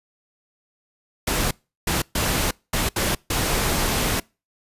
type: noise bursts at uneven times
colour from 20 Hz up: pink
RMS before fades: -22 dBFS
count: 6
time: 1.27-1.51 / 1.87-2.02 / 2.15-2.51 / 2.73-2.89 / 2.96-3.15 / 3.3-4.2 s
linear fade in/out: 5 ms
effects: noise-tail reverb RT60 0.3 s tail -26 dB re dry + resampled to 32000 Hz

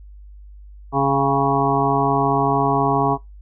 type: harmonic tone with a mistuned harmonic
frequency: 138.59 Hz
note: C#3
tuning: in tune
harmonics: 1 / 2 / 3 / 5 / 6 / 7 / 8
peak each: -23 / -23 / -23 / -23 / -23 / -23 / -23 dBFS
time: 0.92-3.18 s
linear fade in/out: 50 ms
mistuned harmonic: 6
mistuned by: -30 cents
effects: noise-tail reverb RT60 0.2 s tail -23 dB re dry + added 50 Hz sine -38 dBFS peak until 3.41 s

